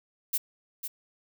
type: noise with echo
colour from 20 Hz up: violet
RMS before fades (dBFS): -27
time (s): 0.33-0.38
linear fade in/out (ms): 10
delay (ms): 500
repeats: 1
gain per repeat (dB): -8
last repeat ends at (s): 0.88
effects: none